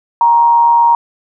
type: tone with amplitude modulation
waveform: sine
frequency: 938 Hz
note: A#5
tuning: 11 cents sharp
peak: -4 dBFS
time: 0.21-0.95 s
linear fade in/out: 2 ms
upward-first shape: sine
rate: 148 Hz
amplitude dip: 40%
effects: none